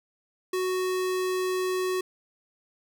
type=tone; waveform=square; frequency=370 Hz; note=F#4; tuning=in tune; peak=-26 dBFS; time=0.53-2.01 s; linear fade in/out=5 ms; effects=none